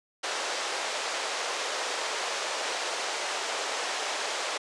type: band-pass noise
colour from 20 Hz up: pink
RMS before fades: -32 dBFS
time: 0.23-4.58 s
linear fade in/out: 10 ms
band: 470 to 7500 Hz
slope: 24 dB/octave
effects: resampled to 24000 Hz